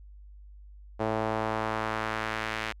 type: tone with band-pass filter sweep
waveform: sawtooth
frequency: 110 Hz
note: A2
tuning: in tune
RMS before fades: -31 dBFS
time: 0.99-2.73 s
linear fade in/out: 20 ms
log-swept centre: 640 to 2200 Hz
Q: 1.2
effects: added 50 Hz sine -46 dBFS peak until 2.8 s